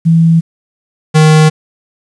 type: tone pair in turn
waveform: sine / square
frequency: 164.81 / 155.56 Hz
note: E3 / D#3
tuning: 0 / 0 cents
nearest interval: minor second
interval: 100 cents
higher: first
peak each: -4 dBFS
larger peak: neither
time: 0.05-0.41 / 1.14-1.5 s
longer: neither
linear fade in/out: 20 ms
effects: resampled to 22050 Hz + 7-bit